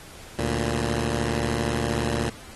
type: tone pair together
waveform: 10% pulse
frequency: 73.2 / 116.31 Hz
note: D2 / A#2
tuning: -5 / -3 cents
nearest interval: minor sixth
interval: 802 cents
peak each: -18 dBFS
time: 0.38-2.3 s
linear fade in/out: 10 ms
effects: pink hiss -45 dBFS RMS until 2.55 s + AAC 32 kbps